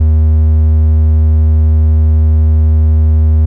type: tone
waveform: triangle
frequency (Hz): 78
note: D#2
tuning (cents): +5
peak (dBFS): -3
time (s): 0-3.46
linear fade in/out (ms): 10
effects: none

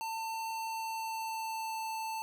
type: tone with pitch glide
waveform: square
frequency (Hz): 897 to 887.2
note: A5 to A5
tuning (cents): +33 to +14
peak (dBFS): -36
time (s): 0.01-2.22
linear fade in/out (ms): 0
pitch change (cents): -19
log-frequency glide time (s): 0.63-1.9
effects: none

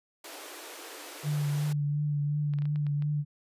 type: high-pass noise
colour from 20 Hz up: pink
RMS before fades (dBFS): -44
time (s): 0.24-1.73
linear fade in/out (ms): 5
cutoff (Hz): 290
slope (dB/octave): 96
type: tone with vibrato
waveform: sine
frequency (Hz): 146.8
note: D3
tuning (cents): 0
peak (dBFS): -26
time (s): 1.23-3.25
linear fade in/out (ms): 50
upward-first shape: triangle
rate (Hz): 2.8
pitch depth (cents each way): 29
type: clicks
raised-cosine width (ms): 0.3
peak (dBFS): -33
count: 7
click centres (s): 2.537 / 2.587 / 2.621 / 2.655 / 2.759 / 2.867 / 3.023
effects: resampled to 32000 Hz

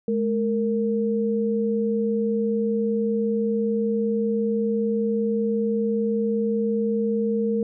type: tone pair together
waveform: sine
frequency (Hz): 212.6 / 461.3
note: G#3 / A#4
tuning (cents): +41 / -18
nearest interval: octave + minor second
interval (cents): 1341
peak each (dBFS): -23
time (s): 0.08-7.63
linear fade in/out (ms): 2
effects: none

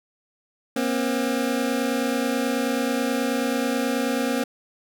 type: tone pair together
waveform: 25% pulse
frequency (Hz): 239.1 / 268.4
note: A#3 / C4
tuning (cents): +44 / +44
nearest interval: major second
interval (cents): 200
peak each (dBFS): -21 / -21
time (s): 0.76-4.44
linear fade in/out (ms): 5
effects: none

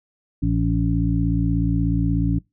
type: harmonic tone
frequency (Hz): 56.6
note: A1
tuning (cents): +50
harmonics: 1 / 2 / 3 / 5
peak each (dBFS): -23 / -23 / -23 / -23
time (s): 0.42-2.39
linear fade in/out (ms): 10
effects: noise-tail reverb RT60 0.2 s tail -23 dB re dry

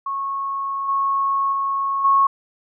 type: tone with level steps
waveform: sine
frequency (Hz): 1098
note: C#6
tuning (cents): -17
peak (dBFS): -22 / -17 / -19 / -12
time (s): 0.06-2.27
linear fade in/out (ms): 5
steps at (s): 0.88 / 1.52 / 2.04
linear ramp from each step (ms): 10
effects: none

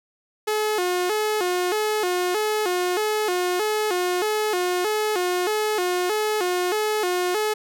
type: tone with vibrato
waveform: sawtooth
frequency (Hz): 392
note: G4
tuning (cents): 0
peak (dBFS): -17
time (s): 0.47-7.54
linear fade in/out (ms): 10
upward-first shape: square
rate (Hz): 1.6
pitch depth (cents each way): 150
effects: none

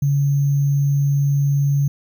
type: tone with sample-and-hold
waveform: sine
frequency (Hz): 141.2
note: C#3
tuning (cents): +32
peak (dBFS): -14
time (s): 0.02-1.88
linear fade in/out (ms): 5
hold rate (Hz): 6300
effects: none

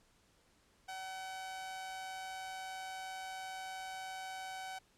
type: tone with amplitude modulation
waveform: sawtooth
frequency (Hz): 757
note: F#5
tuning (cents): +39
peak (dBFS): -37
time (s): 0.88-4.79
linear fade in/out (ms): 10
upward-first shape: sine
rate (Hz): 177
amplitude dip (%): 35
effects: pink hiss -70 dBFS RMS until 4.97 s + low-pass 10000 Hz 12 dB/octave

